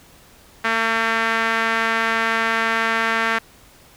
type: tone with band-pass filter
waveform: sawtooth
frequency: 226 Hz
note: A3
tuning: 47 cents sharp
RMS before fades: -20 dBFS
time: 0.64-3.39 s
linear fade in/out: 10 ms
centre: 1700 Hz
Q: 2
effects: pink hiss -49 dBFS RMS until 3.96 s